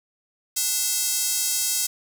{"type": "tone with high-pass filter", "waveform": "square", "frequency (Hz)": 293.7, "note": "D4", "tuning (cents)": 0, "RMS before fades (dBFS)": -24, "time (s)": [0.56, 1.87], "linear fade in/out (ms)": 10, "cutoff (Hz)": 6700, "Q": 1.2, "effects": []}